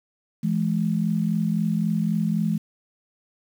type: tone pair together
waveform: sine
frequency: 167.7 / 211.5 Hz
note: E3 / G#3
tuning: +30 / +32 cents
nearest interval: major third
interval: 402 cents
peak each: -23 dBFS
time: 0.43-2.58 s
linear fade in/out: 10 ms
effects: 8-bit